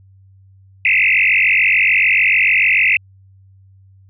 sine tone with frequency modulation, 2351 Hz, D7, 1 cent sharp, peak -10 dBFS, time 0.85-2.97 s, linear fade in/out 2 ms, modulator 46.8 Hz, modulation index 7.6, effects added 96 Hz sine -44 dBFS peak until 4.09 s

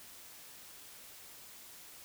silence, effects white hiss -53 dBFS RMS until 2.04 s

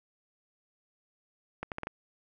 accelerating click train, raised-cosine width 0.5 ms, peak -20 dBFS, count 5, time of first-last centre 1.63-1.871 s, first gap 88 ms, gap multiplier 0.75, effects none

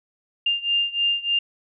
sine beating tone pair, 2800 / 2803.3 Hz, F7 / F7, +4 / +6 cents, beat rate 3.3 Hz, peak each -22 / -24 dBFS, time 0.46-1.39 s, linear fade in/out 5 ms, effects none

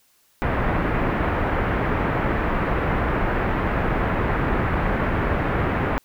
pink low-pass noise, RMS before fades -22 dBFS, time 0.42-5.98 s, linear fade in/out 0 ms, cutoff 2000 Hz, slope 24 dB/octave, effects white hiss -61 dBFS RMS until 6.04 s

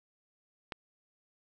click, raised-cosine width 0.3 ms, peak -21 dBFS, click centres 0.722 s, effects none

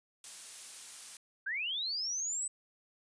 blue noise, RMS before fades -44 dBFS, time 0.24-1.17 s, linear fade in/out 2 ms
sine linear sweep, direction up, 1500 to 8160 Hz, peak -33 dBFS, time 1.46-2.48 s, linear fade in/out 10 ms
effects resampled to 22050 Hz

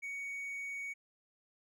triangle tone, 2238 Hz, C#7, 16 cents sharp, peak -37 dBFS, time 0.02-0.94 s, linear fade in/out 20 ms, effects none

